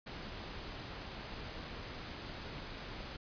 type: noise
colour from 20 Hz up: pink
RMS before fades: -45 dBFS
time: 0.06-3.17 s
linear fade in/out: 10 ms
effects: resampled to 11025 Hz